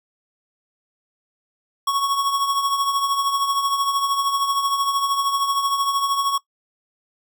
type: tone with tremolo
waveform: square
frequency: 1108.7 Hz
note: C#6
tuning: in tune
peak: -17 dBFS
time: 1.87-6.38 s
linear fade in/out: 5 ms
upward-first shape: triangle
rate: 13 Hz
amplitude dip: 60%
effects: noise-tail reverb RT60 0.1 s tail -20 dB re dry